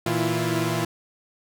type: tone cluster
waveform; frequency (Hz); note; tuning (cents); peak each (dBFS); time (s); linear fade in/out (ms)
sawtooth; 116.4 / 163.2 / 329.3 / 348.7; A#2 / E3 / E4 / F4; -2 / -17 / -2 / -3; -24; 0.06-0.85; 5
effects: none